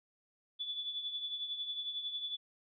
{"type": "tone with tremolo", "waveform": "sine", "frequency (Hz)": 3454, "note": "A7", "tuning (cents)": -33, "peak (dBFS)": -34, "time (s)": [0.59, 2.37], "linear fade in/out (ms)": 20, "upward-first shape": "triangle", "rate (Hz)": 11, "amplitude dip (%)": 65, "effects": []}